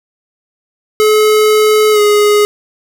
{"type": "tone with pitch glide", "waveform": "square", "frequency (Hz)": [428.3, 416.3], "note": ["A4", "G#4"], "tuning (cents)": [-47, 4], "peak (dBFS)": -7, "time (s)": [1, 2.45], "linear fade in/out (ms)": 0, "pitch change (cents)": -49, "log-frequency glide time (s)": [1.92, 2], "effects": []}